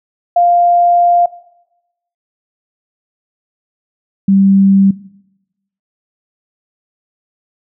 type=tone pair in turn; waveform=sine; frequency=698.5 / 195.22 Hz; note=F5 / G3; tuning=0 / -7 cents; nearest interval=octave + minor seventh; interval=2207 cents; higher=first; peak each=-6 dBFS; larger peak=neither; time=0.36-1.26 / 4.28-4.91 s; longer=first; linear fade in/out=5 ms; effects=noise-tail reverb RT60 0.9 s tail -19 dB re dry